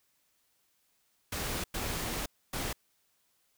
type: noise bursts at uneven times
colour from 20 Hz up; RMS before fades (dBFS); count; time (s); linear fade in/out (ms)
pink; -35; 3; 1.32-1.64 / 1.74-2.26 / 2.53-2.73; 5
effects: white hiss -73 dBFS RMS until 3.57 s